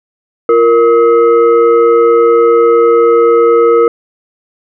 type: tone with frequency modulation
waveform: sine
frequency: 466.2 Hz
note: A#4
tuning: in tune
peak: -4 dBFS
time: 0.49-3.88 s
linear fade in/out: 2 ms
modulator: 812 Hz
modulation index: 0.68
effects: none